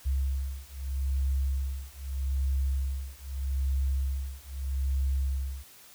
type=beating tone pair; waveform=sine; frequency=67 / 67.8 Hz; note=C2 / C#2; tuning=+42 / -38 cents; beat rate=0.8 Hz; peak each=-30 dBFS; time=0.05-5.64 s; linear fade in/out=20 ms; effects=white hiss -53 dBFS RMS until 5.94 s